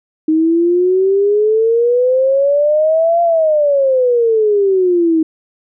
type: exponential two-way sweep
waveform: sine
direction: up then down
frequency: 311.1 to 690 to 314.6 Hz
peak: -9 dBFS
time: 0.28-5.23 s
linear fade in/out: 5 ms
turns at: 3.22 s
effects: none